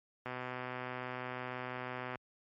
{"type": "click train", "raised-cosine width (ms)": 0.5, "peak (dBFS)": -25, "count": 240, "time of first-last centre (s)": [0.26, 2.157], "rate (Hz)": 126, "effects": ["high-pass 60 Hz 12 dB/octave", "MP3 48 kbps"]}